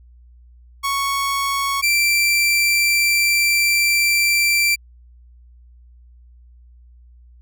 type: tone pair in turn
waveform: sawtooth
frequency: 1108.7 / 2349 Hz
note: C#6 / D7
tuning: 0 / 0 cents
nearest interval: octave + minor second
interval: 1300 cents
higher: second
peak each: -15 / -11 dBFS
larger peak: second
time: 0.83-1.82 / 1.82-4.76 s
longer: second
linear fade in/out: 20 ms
effects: added 60 Hz sine -44 dBFS peak until 7.41 s